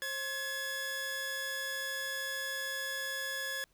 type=tone pair together; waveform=sawtooth; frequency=534 / 1695.3 Hz; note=C5 / G#6; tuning=+35 / +35 cents; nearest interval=octave + minor sixth; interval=2000 cents; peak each=-40 / -32 dBFS; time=0.02-3.64 s; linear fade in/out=0 ms; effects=pink hiss -71 dBFS RMS until 3.73 s